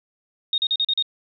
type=tone bursts; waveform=sine; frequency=3713 Hz; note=A#7; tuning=8 cents flat; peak=-18 dBFS; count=6; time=0.53-1.025 s; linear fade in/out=2 ms; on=50 ms; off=39 ms; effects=none